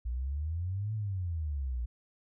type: exponential two-way sweep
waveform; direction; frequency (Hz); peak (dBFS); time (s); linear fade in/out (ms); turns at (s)
sine; up then down; 57.5 to 110.5 to 57.5; -31; 0.05-1.86; 10; 0.94
effects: none